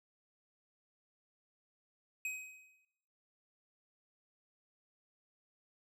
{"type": "tone with exponential decay", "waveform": "square", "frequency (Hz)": 2525, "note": "D#7", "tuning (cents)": 25, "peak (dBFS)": -35, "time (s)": [2.25, 2.85], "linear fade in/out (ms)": 2, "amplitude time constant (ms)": 130, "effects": ["noise-tail reverb RT60 1.0 s tail -19 dB re dry", "low-pass 12000 Hz 12 dB/octave"]}